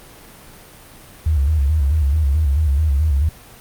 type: tone with vibrato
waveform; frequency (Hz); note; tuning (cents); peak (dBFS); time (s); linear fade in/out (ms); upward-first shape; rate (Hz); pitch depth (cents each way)
sine; 73.42; D2; 0; -13; 1.26-3.29; 5; square; 4.6; 110
effects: pink hiss -42 dBFS RMS until 3.6 s + Opus 32 kbps